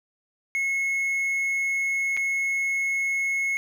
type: tone with dropouts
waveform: triangle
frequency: 2179 Hz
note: C#7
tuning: 30 cents flat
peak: -21 dBFS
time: 0.55-3.57 s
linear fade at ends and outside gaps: 0 ms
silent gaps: 2.167-2.173 s
effects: none